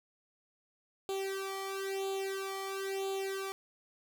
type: tone with flanger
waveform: sawtooth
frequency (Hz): 388.1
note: G4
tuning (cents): -17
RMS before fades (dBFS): -37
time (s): 1.09-3.52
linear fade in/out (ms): 0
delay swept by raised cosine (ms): 0.27 to 0.94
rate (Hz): 1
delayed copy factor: +1
effects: none